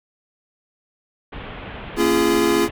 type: low-pass noise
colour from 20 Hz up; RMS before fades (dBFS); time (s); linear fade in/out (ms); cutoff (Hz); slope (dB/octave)
pink; -34; 1.32-2.71; 10; 3300; 48
type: chord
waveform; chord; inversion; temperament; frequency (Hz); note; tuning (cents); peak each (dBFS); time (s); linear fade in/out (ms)
square; Bb minor seventh; none; equal with one note detuned; 233.1 / 277.2 / 341.3 / 415.3; Bb3 / Db4 / F4 / Ab4; 0 / 0 / -40 / 0; -25 / -24 / -19 / -21; 1.96-2.69; 50
effects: none